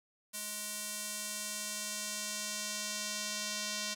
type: tone with band-pass filter sweep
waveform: square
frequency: 209.7 Hz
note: G#3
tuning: 17 cents sharp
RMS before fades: -39 dBFS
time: 0.33-3.95 s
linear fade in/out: 20 ms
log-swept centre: 10000 to 5500 Hz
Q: 1.2
effects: none